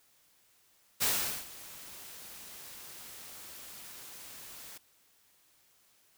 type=noise with ADSR envelope; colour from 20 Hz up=white; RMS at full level=-28 dBFS; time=1-4.78 s; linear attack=26 ms; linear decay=420 ms; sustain=-20 dB; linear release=8 ms; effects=white hiss -67 dBFS RMS until 6.17 s